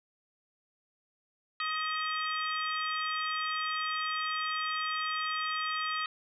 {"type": "harmonic tone with a mistuned harmonic", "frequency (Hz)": 628, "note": "D#5", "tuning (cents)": 16, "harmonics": [2, 3, 4, 5, 6, 7], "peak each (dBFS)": [-33, -37, -39, -41, -43, -44], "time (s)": [1.6, 6.06], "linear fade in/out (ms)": 2, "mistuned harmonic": 4, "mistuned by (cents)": 21, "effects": []}